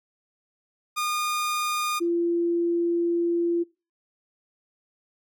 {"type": "tone pair in turn", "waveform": ["sawtooth", "sine"], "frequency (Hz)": [1219, 342.1], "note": ["D#6", "F4"], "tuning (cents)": [-36, -36], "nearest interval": "octave + minor seventh", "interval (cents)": 2200, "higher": "first", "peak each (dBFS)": -21, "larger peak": "neither", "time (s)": [[0.96, 2], [2, 3.64]], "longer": "second", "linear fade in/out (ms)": 20, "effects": ["noise-tail reverb RT60 0.3 s tail -23 dB re dry"]}